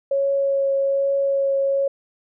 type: tone with vibrato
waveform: sine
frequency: 551 Hz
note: C#5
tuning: 11 cents flat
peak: -17 dBFS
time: 0.11-1.88 s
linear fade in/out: 5 ms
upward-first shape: triangle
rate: 1.2 Hz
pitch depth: 11 cents each way
effects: none